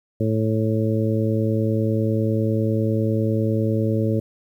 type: harmonic tone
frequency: 110 Hz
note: A2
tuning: in tune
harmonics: 1 / 2 / 3 / 4 / 5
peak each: -21 / -24 / -26 / -27 / -28 dBFS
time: 0.2-4.2 s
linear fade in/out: 5 ms
effects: 9-bit